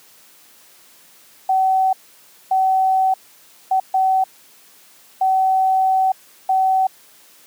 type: tone bursts at uneven times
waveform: sine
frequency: 760 Hz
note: F#5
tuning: 46 cents sharp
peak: -13 dBFS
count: 6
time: 1.49-1.93 / 2.51-3.14 / 3.71-3.8 / 3.94-4.24 / 5.21-6.12 / 6.49-6.87 s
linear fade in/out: 5 ms
effects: white hiss -49 dBFS RMS until 7.46 s + high-pass 150 Hz 12 dB/octave